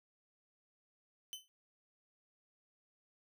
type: tone with exponential decay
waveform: sawtooth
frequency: 3044 Hz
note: F#7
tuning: 48 cents sharp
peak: -36 dBFS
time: 1.33-1.48 s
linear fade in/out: 0 ms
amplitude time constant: 32 ms
effects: none